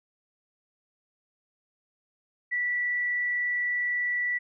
sine tone with frequency modulation, 1958 Hz, B6, 15 cents flat, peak -25 dBFS, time 2.51-4.39 s, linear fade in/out 20 ms, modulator 44.3 Hz, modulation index 0.23, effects none

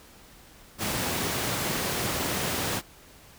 pink high-pass noise, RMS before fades -29 dBFS, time 0.78-2.82 s, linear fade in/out 50 ms, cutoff 100 Hz, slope 12 dB/octave, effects pink hiss -52 dBFS RMS until 3.38 s

